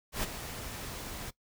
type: noise with ADSR envelope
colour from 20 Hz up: pink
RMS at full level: -31 dBFS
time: 0.12-1.31 s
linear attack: 110 ms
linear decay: 23 ms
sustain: -10 dB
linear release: 18 ms
effects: noise-tail reverb RT60 0.1 s tail -19 dB re dry